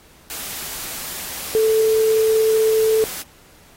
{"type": "tone in noise", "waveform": "sine", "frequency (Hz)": 440, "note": "A4", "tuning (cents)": 0, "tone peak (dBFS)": -13, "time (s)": [1.55, 3.04], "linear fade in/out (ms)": 0, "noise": "white", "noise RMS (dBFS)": -30, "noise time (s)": [0.3, 3.22], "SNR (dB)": 14, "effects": ["pink hiss -50 dBFS RMS until 3.76 s", "AAC 48 kbps"]}